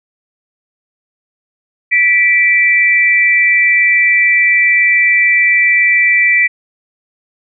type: tone pair together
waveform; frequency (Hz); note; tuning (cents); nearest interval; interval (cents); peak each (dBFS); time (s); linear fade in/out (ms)
sine; 1962 / 2335; B6 / D7; -12 / -11; minor third; 301; -10; 1.91-6.48; 20
effects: none